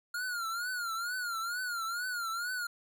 square tone with vibrato, 1414 Hz, F6, 21 cents sharp, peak -34 dBFS, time 0.14-2.67 s, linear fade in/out 5 ms, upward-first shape triangle, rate 2.2 Hz, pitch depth 130 cents each way, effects none

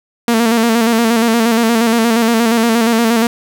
sawtooth tone with vibrato, 229.5 Hz, A#3, 27 cents flat, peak -6 dBFS, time 0.28-3.27 s, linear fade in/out 2 ms, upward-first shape square, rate 8.5 Hz, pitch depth 47 cents each way, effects none

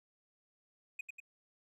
triangle tone with echo, 2500 Hz, D#7, 8 cents sharp, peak -36 dBFS, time 0.99-1.01 s, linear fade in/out 5 ms, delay 96 ms, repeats 2, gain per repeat -4 dB, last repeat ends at 1.202 s, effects none

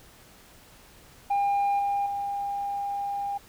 sine tone with level steps, 804 Hz, G5, 44 cents sharp, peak -19 / -22 / -27 dBFS, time 1.3-3.38 s, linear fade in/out 10 ms, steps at 1.79 / 2.06 s, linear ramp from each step 2 ms, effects tanh soft clip ceiling -21 dBFS + pink hiss -53 dBFS RMS until 3.48 s

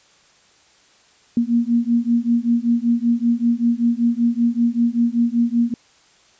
sine beating tone pair, 233.1 / 238.3 Hz, A#3 / A#3, 0 / +38 cents, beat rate 5.2 Hz, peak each -18 dBFS, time 1.37-5.74 s, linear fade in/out 2 ms, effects white hiss -54 dBFS RMS until 6.39 s + resampled to 16000 Hz

